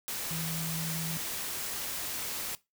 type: tone in noise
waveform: sine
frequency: 162.6 Hz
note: E3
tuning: 23 cents flat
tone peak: -35 dBFS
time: 0.31-1.17 s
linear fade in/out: 0 ms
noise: white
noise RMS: -36 dBFS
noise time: 0.08-2.55 s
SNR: -2 dB
effects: noise-tail reverb RT60 0.2 s tail -19 dB re dry